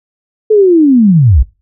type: linear sweep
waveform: sine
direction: down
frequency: 441.8 to 50.2 Hz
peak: -3 dBFS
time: 0.5-1.43 s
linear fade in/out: 10 ms
effects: noise-tail reverb RT60 0.3 s tail -21 dB re dry